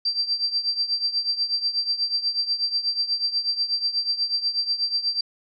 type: tone with tremolo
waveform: sine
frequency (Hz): 4700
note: D8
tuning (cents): +1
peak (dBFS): -18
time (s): 0.05-5.21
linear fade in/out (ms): 5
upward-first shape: triangle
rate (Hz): 8.2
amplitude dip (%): 85
effects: none

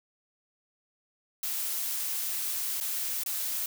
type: noise with dropouts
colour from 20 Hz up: blue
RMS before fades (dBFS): -32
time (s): 1.43-3.66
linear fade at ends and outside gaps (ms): 2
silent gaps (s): 2.802-2.809 / 3.236-3.261
effects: none

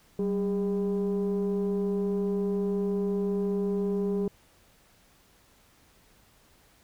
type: tone pair together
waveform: sine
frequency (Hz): 191.6 / 406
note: G3 / G#4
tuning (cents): -39 / -39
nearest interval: octave + minor second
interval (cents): 1300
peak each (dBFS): -26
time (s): 0.19-4.28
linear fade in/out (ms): 2
effects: tanh soft clip ceiling -22 dBFS + pink hiss -61 dBFS RMS until 6.83 s

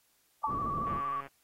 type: tone with vibrato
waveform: sine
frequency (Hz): 1147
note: D6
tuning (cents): -41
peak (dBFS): -31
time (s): 0.43-1.21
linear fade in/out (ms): 10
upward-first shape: square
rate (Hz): 13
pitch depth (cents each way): 36
type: tone with exponential decay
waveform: sine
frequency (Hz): 880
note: A5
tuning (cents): 0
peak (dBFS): -25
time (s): 0.44-0.56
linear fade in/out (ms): 2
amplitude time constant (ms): 25
type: low-pass noise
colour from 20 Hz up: white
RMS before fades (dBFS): -40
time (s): 0.46-1.02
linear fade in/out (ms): 50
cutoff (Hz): 290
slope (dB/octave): 12
type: click train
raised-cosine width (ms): 0.5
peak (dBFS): -32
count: 56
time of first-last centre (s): 0.87-1.269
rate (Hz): 138
effects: white hiss -70 dBFS RMS until 1.43 s + AAC 48 kbps

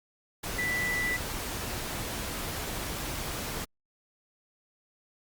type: tone in noise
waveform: sine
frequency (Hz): 1978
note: B6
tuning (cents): +2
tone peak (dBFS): -28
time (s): 0.58-1.17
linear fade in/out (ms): 10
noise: pink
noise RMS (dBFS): -35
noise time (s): 0.43-3.65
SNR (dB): +4
effects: Opus 48 kbps

